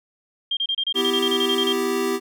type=tone bursts; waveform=sine; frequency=3197 Hz; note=G7; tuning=33 cents sharp; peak=-20 dBFS; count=14; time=0.51-1.727 s; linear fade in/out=5 ms; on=60 ms; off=29 ms
type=chord; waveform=square; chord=E minor; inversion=second; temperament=equal with one note detuned; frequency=249.8 / 329.6 / 392 Hz; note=B3 / E4 / G4; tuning=+20 / 0 / 0 cents; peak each=-28 / -29 / -23 dBFS; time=0.94-2.2 s; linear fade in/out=50 ms
effects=none